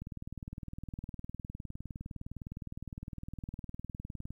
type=click train; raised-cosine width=5 ms; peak=-29 dBFS; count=85; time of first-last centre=0.02-4.306 s; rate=19.6 Hz; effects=11-bit